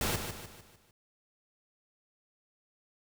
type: noise with echo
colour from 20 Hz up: pink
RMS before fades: -31 dBFS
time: 0.01-0.16 s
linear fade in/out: 2 ms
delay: 150 ms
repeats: 5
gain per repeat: -7 dB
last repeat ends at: 0.91 s
effects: none